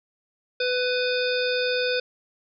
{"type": "harmonic tone with a mistuned harmonic", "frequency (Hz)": 498.4, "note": "B4", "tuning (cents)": 16, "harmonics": [1, 3, 5, 7, 9, 10], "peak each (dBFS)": [-24, -29, -31, -32, -34, -34], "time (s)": [0.6, 2], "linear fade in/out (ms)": 5, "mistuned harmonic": 7, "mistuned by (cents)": 47, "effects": []}